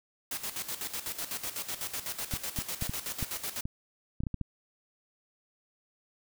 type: noise with tremolo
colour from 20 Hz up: white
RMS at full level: -35 dBFS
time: 0.31-3.61 s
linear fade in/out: 5 ms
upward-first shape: square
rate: 8 Hz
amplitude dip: 70%
type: clicks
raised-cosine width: 5 ms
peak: -21 dBFS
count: 11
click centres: 2.338 / 2.588 / 2.824 / 2.895 / 3.227 / 3.655 / 4.205 / 4.236 / 4.268 / 4.343 / 4.413 s
effects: none